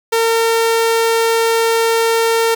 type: tone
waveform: sawtooth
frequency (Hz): 455.9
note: A#4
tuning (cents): -39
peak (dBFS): -8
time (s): 0.12-2.55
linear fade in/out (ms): 10
effects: none